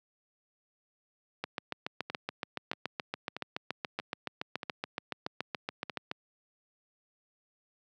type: two click trains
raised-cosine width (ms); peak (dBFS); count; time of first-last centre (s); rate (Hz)
0.3; -17 / -21; 34 / 7; 1.44-6.114 / 2.1-5.897; 7.06 / 1.58
effects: high-pass 150 Hz 12 dB/octave